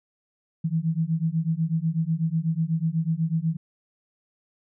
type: beating tone pair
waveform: sine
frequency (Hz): 158.5 / 166.6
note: D#3 / E3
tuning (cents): +32 / +19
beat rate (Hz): 8.1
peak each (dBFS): -25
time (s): 0.64-3.57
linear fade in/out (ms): 10
effects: none